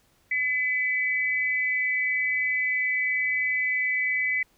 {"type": "tone pair together", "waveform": "sine", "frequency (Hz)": [2008, 2285], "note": ["B6", "D7"], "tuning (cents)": [28, -48], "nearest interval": "major second", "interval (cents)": 224, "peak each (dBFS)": [-24, -28], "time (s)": [0.31, 4.43], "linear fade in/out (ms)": 5, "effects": ["pink hiss -64 dBFS RMS until 4.57 s"]}